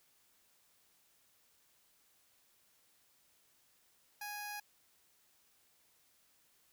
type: tone with notch filter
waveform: 10% pulse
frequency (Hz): 829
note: G#5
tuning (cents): -3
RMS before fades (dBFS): -44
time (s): 4.21-4.6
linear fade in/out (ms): 5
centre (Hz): 3500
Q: 1.3
effects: white hiss -71 dBFS RMS until 6.72 s